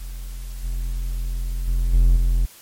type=tone with level steps; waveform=triangle; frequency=42.98 Hz; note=F1; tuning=27 cents flat; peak=-27 / -20 / -15 / -9 / -13 dBFS; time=0-2.46 s; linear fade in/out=10 ms; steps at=0.63 / 1.67 / 1.93 / 2.16 s; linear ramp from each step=10 ms; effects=white hiss -46 dBFS RMS until 2.61 s + MP3 64 kbps